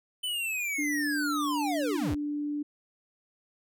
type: linear sweep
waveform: square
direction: down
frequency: 3041 to 44.71 Hz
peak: -30 dBFS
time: 0.23-2.15 s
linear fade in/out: 10 ms
type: tone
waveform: sine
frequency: 293.7 Hz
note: D4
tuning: in tune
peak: -29 dBFS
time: 0.78-2.63 s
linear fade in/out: 10 ms
effects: none